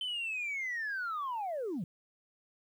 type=linear sweep; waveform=sine; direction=down; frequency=3087 to 146.83 Hz; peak=-32 dBFS; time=0.01-1.84 s; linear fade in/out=2 ms; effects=tanh soft clip ceiling -31 dBFS + 11-bit